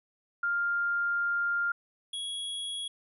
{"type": "tone pair in turn", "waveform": ["sine", "square"], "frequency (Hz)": [1400, 3330], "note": ["F6", "G#7"], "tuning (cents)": [4, 4], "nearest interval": "octave + minor third", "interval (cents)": 1500, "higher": "second", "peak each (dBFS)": [-26, -34], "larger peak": "first", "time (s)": [[0.43, 1.72], [2.13, 2.88]], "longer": "first", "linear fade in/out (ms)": 5, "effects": ["resampled to 32000 Hz"]}